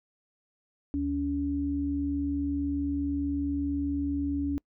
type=tone pair together; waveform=sine; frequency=75 / 283.2 Hz; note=D2 / C#4; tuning=+37 / +37 cents; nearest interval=octave + major seventh; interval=2300 cents; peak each=-34 / -27 dBFS; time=0.94-4.58 s; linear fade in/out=0 ms; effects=noise-tail reverb RT60 0.1 s tail -26 dB re dry